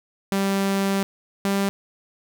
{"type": "tone pair in turn", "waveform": "sawtooth", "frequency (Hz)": [196, 197.59], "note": ["G3", "G3"], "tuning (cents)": [0, 14], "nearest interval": "unison", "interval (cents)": 14, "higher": "second", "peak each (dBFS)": -16, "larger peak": "neither", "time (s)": [[0.32, 1.03], [1.45, 1.69]], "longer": "first", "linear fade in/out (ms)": 0, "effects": []}